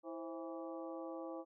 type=harmonic tone with a mistuned harmonic; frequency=164.2 Hz; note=E3; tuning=6 cents flat; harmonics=2 / 3 / 4 / 5 / 6 / 7; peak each=-46 / -47 / -52 / -53 / -60 / -55 dBFS; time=0.03-1.45 s; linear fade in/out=50 ms; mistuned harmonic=3; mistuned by=+110 cents; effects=none